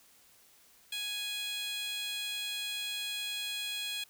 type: tone with high-pass filter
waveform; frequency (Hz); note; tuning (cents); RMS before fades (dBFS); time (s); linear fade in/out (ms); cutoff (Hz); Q
15% pulse; 830.6; G#5; 0; -37; 0.92-4.04; 5; 3300; 2.1
effects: white hiss -62 dBFS RMS until 4.09 s